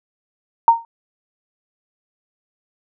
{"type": "tone with exponential decay", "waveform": "sine", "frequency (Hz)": 923, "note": "A#5", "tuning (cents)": -17, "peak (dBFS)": -3, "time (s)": [0.68, 0.85], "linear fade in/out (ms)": 1, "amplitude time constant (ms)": 36, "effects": []}